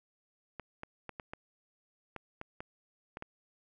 clicks, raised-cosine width 0.5 ms, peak -26 dBFS, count 10, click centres 0.597 / 0.834 / 1.093 / 1.198 / 1.335 / 2.163 / 2.414 / 2.605 / 3.171 / 3.224 s, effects none

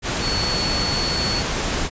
sine tone in noise, 4415 Hz, C#8, 8 cents flat, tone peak -23 dBFS, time 0.2-1.44 s, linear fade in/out 50 ms, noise pink, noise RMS -23 dBFS, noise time 0.02-1.9 s, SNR -3 dB, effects resampled to 16000 Hz

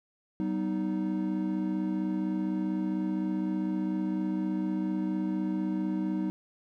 triangle chord, G augmented, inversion none, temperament equal with one note detuned, 191.3 / 246.9 / 311.1 Hz, G3 / B3 / D#4, -42 / 0 / 0 cents, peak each -29 / -35 / -29 dBFS, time 0.4-6.3 s, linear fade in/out 0 ms, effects none

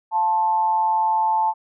sine tone with amplitude modulation, 880 Hz, A5, in tune, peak -14 dBFS, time 0.11-1.54 s, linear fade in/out 50 ms, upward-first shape sine, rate 181 Hz, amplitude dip 55%, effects none

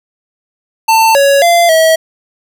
square tone with pitch steps, 893 / 558 / 688 / 644 Hz, A5 / C#5 / F5 / E5, +25 / +11 / -26 / -41 cents, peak -6 dBFS, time 0.88-1.96 s, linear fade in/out 10 ms, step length 270 ms, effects none

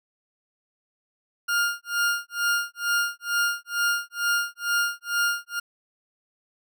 40% pulse tone with tremolo, 1410 Hz, F6, 16 cents sharp, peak -19 dBFS, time 1.48-5.6 s, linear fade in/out 10 ms, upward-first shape sine, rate 2.2 Hz, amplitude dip 100%, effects none

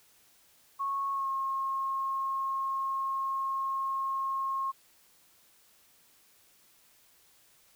sine tone with pitch glide, 1100 to 1078 Hz, C#6 to C#6, -14 to -49 cents, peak -29 dBFS, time 0.79-4.72 s, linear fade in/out 20 ms, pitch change -35 cents, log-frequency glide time 1.12-1.29 s, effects white hiss -63 dBFS RMS until 7.75 s

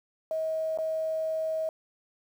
sine tone with dropouts, 637 Hz, D#5, 41 cents sharp, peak -27 dBFS, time 0.31-1.69 s, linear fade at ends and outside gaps 1 ms, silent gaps 0.775-0.786 s, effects 9-bit

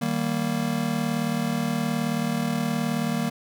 square chord, Eb major, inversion none, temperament just, 155.56 / 194.45 / 233.3 Hz, Eb3 / G3 / Bb3, 0 / -14 / +2 cents, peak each -30 / -30 / -27 dBFS, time 0.01-3.3 s, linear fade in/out 10 ms, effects none

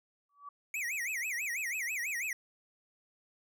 sine tone with exponential growth, 1145 Hz, D6, 44 cents flat, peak -40 dBFS, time 0.29-0.49 s, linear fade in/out 5 ms, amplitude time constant 43 ms
square tone with vibrato, 2200 Hz, C#7, 14 cents flat, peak -34 dBFS, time 0.74-2.33 s, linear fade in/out 2 ms, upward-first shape sine, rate 6.1 Hz, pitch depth 290 cents each way
effects none

